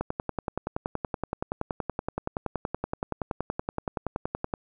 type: click train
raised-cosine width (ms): 1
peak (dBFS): -14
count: 49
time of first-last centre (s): 0.01-4.538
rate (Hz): 10.6
effects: none